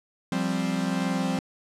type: chord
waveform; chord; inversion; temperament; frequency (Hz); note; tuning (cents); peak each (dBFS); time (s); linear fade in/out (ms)
45% pulse; F suspended second; none; equal; 174.61 / 196 / 261.6; F3 / G3 / C4; 0 / 0 / 0; -29; 0.32-1.39; 2
effects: low-pass 9000 Hz 12 dB/octave